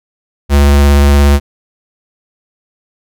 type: tone with vibrato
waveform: square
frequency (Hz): 71.1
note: C#2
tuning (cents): +45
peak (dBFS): -5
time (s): 0.49-1.4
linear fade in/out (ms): 50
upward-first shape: sine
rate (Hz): 17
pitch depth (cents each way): 17
effects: none